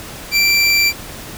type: tone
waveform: 25% pulse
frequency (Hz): 2349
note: D7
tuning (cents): 0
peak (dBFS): -7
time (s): 0.31-0.93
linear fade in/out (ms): 50
effects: pink hiss -32 dBFS RMS until 1.37 s